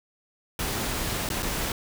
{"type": "noise with dropouts", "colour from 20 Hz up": "pink", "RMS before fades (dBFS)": -29, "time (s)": [0.59, 1.72], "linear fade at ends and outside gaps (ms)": 2, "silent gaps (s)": [[1.29, 1.301], [1.424, 1.428]], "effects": []}